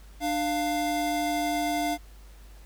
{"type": "tone pair together", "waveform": "square", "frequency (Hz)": [297.9, 698.5], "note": ["D4", "F5"], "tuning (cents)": [25, 0], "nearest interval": "octave + minor third", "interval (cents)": 1475, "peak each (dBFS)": [-30, -28], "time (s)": [0.2, 1.98], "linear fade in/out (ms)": 50, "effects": ["added 50 Hz sine -46 dBFS peak until 2.65 s", "pink hiss -57 dBFS RMS until 2.65 s"]}